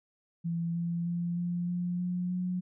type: tone with pitch steps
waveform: sine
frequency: 168.4 / 170.46 / 172.54 / 174.64 / 176.77 / 178.93 / 181.11 Hz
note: E3 / F3 / F3 / F3 / F3 / F3 / F#3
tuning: +37 / -42 / -21 / 0 / +21 / +42 / -37 cents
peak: -29 dBFS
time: 0.44-2.61 s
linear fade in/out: 20 ms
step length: 310 ms
effects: none